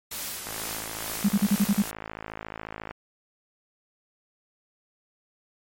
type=noise with tremolo; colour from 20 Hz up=white; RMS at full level=-33 dBFS; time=0.11-1.91 s; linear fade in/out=5 ms; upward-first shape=sine; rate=2.2 Hz; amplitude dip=35%
type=click train; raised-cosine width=0.5 ms; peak=-20 dBFS; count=133; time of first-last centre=0.47-2.91 s; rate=54.1 Hz
type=tone bursts; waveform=sine; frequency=202.3 Hz; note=G#3; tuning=45 cents flat; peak=-17 dBFS; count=7; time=1.24-1.824 s; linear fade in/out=10 ms; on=50 ms; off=39 ms
effects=MP3 64 kbps